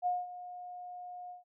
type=tone with ADSR envelope; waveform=sine; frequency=718 Hz; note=F5; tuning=48 cents sharp; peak=-27 dBFS; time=0.02-1.44 s; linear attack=43 ms; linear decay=200 ms; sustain=-15 dB; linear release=140 ms; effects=none